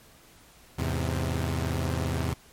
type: chord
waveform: sawtooth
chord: E augmented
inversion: none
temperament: equal with one note detuned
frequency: 82.41 / 104.91 / 130.81 Hz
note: E2 / G#2 / B#2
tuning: 0 / +18 / 0 cents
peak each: -25 / -30 / -27 dBFS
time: 0.78-2.34 s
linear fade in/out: 10 ms
effects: pink hiss -55 dBFS RMS until 2.52 s + MP3 64 kbps